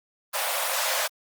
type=high-pass noise; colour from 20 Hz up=pink; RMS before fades=-26 dBFS; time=0.33-1.08 s; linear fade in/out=20 ms; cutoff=520 Hz; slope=96 dB/octave; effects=Opus 32 kbps